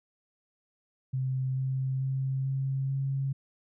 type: tone with pitch steps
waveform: sine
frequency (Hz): 130.81 / 132.1 / 133.4 / 134.72 / 136.05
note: C3 / C3 / C3 / C#3 / C#3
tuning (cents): 0 / +17 / +34 / -49 / -32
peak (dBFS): -27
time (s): 1.13-3.33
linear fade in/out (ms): 10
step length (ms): 440
effects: none